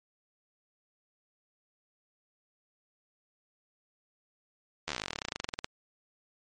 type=slowing click train; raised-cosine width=0.2 ms; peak=-15 dBFS; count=28; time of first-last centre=4.88-5.644 s; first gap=12 ms; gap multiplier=1.06; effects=MP3 48 kbps